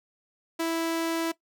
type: tone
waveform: sawtooth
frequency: 329.6 Hz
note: E4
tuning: in tune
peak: -22 dBFS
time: 0.59-1.32 s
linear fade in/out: 10 ms
effects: noise-tail reverb RT60 0.1 s tail -18 dB re dry